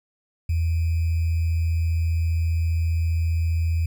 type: tone with sample-and-hold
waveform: sine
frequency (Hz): 82.5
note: E2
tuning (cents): +2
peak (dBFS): -19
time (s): 0.49-3.86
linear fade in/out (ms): 5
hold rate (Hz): 2450
effects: none